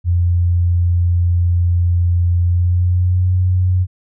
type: tone with pitch glide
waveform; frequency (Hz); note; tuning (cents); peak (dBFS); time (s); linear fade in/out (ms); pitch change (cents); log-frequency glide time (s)
sine; 87.31 to 91.44; F2 to F#2; 0 to -20; -11; 0.04-3.87; 50; +80; 2.43-3.3
effects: none